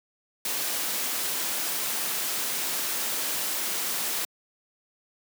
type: noise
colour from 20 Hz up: white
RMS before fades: -29 dBFS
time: 0.45-4.25 s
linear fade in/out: 2 ms
effects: high-pass 200 Hz 12 dB/octave